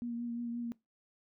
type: tone with vibrato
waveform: sine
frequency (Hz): 236.7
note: A#3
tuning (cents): +27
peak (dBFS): -35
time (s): 0.02-0.72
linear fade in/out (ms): 0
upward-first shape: triangle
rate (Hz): 5.7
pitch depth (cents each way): 26
effects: noise-tail reverb RT60 0.2 s tail -21 dB re dry